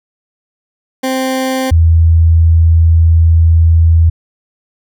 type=tone pair in turn; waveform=20% pulse / sine; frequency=261.6 / 82.25 Hz; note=C4 / E2; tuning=0 / -3 cents; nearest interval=octave + minor sixth; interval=2003 cents; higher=first; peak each=-8 / -4 dBFS; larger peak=second; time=1.03-1.71 / 1.71-4.1 s; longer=second; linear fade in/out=10 ms; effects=none